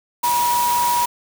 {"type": "tone in noise", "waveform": "sine", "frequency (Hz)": 964, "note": "B5", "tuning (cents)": -42, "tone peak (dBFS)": -16, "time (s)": [0.23, 1.06], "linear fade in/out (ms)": 10, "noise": "white", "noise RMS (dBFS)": -25, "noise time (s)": [0.23, 1.06], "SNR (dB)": 6, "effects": []}